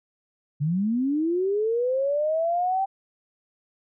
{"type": "linear sweep", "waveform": "sine", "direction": "up", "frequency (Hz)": [138.3, 784], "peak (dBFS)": -21, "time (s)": [0.6, 2.86], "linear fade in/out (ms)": 20, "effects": []}